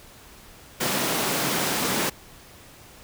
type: high-pass noise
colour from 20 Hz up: pink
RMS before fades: -25 dBFS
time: 0.8-2.1 s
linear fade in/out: 10 ms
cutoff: 150 Hz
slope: 24 dB/octave
effects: pink hiss -48 dBFS RMS until 3.03 s